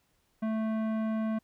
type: tone with tanh clipping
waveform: sine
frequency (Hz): 220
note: A3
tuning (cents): 0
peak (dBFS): -30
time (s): 0.42-1.39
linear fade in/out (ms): 10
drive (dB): 15
effects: pink hiss -72 dBFS RMS until 1.43 s